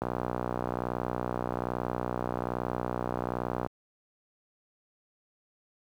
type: click train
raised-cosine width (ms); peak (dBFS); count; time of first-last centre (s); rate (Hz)
1; -16; 224; 0.02-3.664; 61.2
effects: high-pass 80 Hz 12 dB/octave + 9-bit